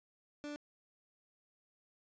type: tone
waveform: 30% pulse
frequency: 293.7 Hz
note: D4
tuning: in tune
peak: -39 dBFS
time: 0.44-0.56 s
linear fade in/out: 0 ms
effects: resampled to 16000 Hz + 12-bit